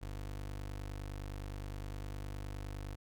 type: tone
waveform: 25% pulse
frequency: 49.72 Hz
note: G1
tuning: 25 cents sharp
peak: -37 dBFS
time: 0.01-2.96 s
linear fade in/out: 20 ms
effects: none